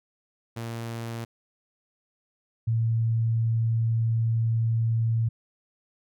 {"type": "tone pair in turn", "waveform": ["sawtooth", "sine"], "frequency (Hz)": [115.6, 113.88], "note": ["A#2", "A#2"], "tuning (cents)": [-14, -40], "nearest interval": "unison", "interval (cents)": 26, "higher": "first", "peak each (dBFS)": [-28, -21], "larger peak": "second", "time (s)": [[0.56, 1.25], [2.67, 5.29]], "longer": "second", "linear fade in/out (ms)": 10, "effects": []}